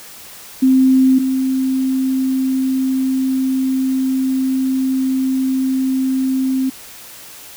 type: tone pair in turn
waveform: sine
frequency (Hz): 261.6 / 262.7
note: C4 / C4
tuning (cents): 0 / +7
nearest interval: unison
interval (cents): 7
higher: second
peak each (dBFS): -8 / -14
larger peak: first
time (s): 0.62-1.19 / 1.19-6.7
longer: second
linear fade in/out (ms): 10
effects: white hiss -37 dBFS RMS until 7.56 s